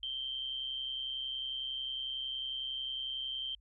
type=tone with amplitude modulation; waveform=sine; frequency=3136 Hz; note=G7; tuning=in tune; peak=-33 dBFS; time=0.03-3.55 s; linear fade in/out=2 ms; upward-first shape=sine; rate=131 Hz; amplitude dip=55%; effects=added 50 Hz sine -61 dBFS peak until 3.6 s